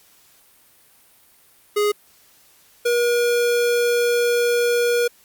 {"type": "tone pair in turn", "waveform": "square", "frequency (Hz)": [415.3, 478.9], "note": ["G#4", "A#4"], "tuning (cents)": [0, 47], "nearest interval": "major second", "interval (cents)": 247, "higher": "second", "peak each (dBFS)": -17, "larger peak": "neither", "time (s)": [[1.76, 1.92], [2.85, 5.08]], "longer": "second", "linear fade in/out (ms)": 10, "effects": ["white hiss -54 dBFS RMS until 5.24 s", "Opus 48 kbps"]}